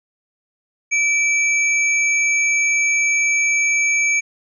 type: tone pair together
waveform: sine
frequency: 2320 / 6562 Hz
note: D7 / G#8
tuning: -22 / -22 cents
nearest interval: octave + tritone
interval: 1800 cents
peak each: -15 / -23 dBFS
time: 0.91-4.21 s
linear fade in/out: 20 ms
effects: none